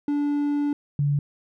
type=tone pair in turn; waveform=triangle / sine; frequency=290 / 143.79 Hz; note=D4 / D3; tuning=-22 / -36 cents; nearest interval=octave; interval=1214 cents; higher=first; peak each=-19 dBFS; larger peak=neither; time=0.08-0.73 / 0.99-1.19 s; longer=first; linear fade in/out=2 ms; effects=none